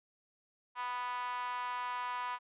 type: tone with high-pass filter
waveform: 5% pulse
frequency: 246.9 Hz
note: B3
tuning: in tune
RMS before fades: -38 dBFS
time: 0.75-2.39 s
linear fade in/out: 50 ms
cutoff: 1000 Hz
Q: 6.4
effects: resampled to 8000 Hz